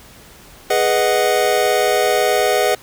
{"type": "chord", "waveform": "square", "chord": "G# minor seventh", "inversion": "none", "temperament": "equal", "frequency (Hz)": [415.3, 493.9, 622.3, 740], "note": ["G#4", "B4", "D#5", "F#5"], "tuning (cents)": [0, 0, 0, 0], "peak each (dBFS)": -20, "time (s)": [0.7, 2.75], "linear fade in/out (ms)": 5, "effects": ["pink hiss -43 dBFS RMS until 2.82 s"]}